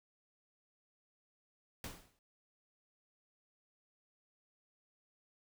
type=noise with exponential decay; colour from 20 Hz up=pink; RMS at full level=-42 dBFS; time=1.84-2.19 s; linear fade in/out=1 ms; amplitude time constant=76 ms; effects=none